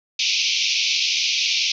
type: band-pass noise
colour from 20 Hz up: pink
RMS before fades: -21 dBFS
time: 0.19-1.72 s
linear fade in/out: 5 ms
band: 2300 to 6100 Hz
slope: 96 dB/octave
effects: none